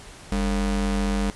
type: ring-modulated tone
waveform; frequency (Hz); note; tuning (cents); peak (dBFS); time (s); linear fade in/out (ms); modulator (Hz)
square; 124.7; B2; +17; -19; 0.32-1.3; 0; 76.9
effects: pink hiss -44 dBFS RMS until 1.35 s + resampled to 24000 Hz